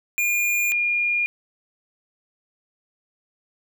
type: tone pair in turn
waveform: square / sine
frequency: 2420 / 2420 Hz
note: D#7 / D#7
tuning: -49 / -49 cents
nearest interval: unison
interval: 0 cents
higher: neither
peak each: -20 / -19 dBFS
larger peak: second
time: 0.18-0.72 / 0.72-1.26 s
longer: neither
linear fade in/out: 0 ms
effects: none